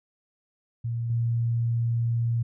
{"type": "tone with level steps", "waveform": "sine", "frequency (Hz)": 116.9, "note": "A#2", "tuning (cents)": 5, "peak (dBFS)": [-26, -22], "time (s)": [0.84, 2.43], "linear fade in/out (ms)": 10, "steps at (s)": 1.1, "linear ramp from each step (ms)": 2, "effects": []}